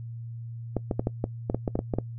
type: clicks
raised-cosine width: 2 ms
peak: -12 dBFS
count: 12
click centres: 0.767 / 0.912 / 0.995 / 1.071 / 1.241 / 1.499 / 1.546 / 1.678 / 1.755 / 1.791 / 1.938 / 1.986 s
effects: noise-tail reverb RT60 0.1 s tail -21 dB re dry + added 116 Hz sine -35 dBFS peak until 2.18 s